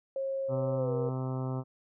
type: tone with pitch glide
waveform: sine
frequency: 540 to 478.3 Hz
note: C#5 to A#4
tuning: -45 to +44 cents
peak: -30 dBFS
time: 0.16-1.09 s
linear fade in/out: 2 ms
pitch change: -211 cents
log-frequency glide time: 0.76-0.94 s
type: harmonic tone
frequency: 130 Hz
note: C3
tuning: 11 cents flat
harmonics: 1 / 2 / 3 / 4 / 5 / 6 / 7 / 8 / 9 / 10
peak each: -32 / -38 / -42 / -44 / -46 / -48 / -49 / -50 / -51 / -52 dBFS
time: 0.48-1.64 s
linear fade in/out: 50 ms
effects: none